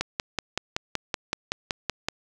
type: click train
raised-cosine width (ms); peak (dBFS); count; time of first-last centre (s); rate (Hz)
0.2; -8; 12; 0.01-2.085; 5.3
effects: none